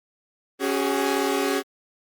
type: chord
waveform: sawtooth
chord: C# suspended fourth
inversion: none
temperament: equal with one note detuned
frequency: 277.2 / 377.3 / 415.3 Hz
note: C#4 / F#4 / G#4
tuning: 0 / +34 / 0 cents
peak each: -22 dBFS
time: 0.59-1.63 s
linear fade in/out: 50 ms
effects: Opus 32 kbps